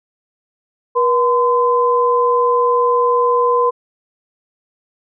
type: tone pair together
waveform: sine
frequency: 482.7 / 1022.8 Hz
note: B4 / C6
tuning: -40 / -40 cents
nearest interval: octave + minor second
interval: 1300 cents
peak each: -14 dBFS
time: 0.95-3.71 s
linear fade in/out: 20 ms
effects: none